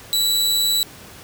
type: tone with amplitude modulation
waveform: sawtooth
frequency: 3940 Hz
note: B7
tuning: 5 cents flat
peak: -12 dBFS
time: 0.13-0.83 s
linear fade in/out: 0 ms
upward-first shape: sine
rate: 180 Hz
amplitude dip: 30%
effects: pink hiss -41 dBFS RMS until 1.23 s + high-pass 60 Hz 12 dB/octave